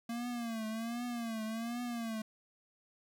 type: tone with vibrato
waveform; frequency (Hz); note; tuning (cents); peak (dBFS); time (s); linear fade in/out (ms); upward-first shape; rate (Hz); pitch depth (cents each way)
square; 230.6; A#3; -19; -37; 0.09-2.22; 5; triangle; 1.3; 110
effects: none